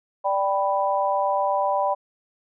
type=chord; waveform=sine; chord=G major; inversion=second; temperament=equal; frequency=587.3 / 784 / 987.8 Hz; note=D5 / G5 / B5; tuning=0 / 0 / 0 cents; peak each=-24 dBFS; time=0.24-1.95 s; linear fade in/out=20 ms; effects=none